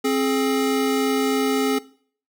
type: tone pair together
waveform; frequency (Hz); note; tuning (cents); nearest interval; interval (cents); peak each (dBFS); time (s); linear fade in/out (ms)
square; 266.2 / 422.6; C4 / G#4; +30 / +30; minor sixth; 800; -22; 0.04-1.79; 10
effects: noise-tail reverb RT60 0.5 s tail -19 dB re dry